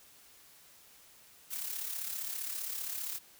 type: noise with amplitude modulation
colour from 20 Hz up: blue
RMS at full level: -36 dBFS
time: 1.5-3.19 s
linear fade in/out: 20 ms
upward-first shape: sine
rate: 35.2 Hz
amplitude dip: 55%
effects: white hiss -59 dBFS RMS until 3.39 s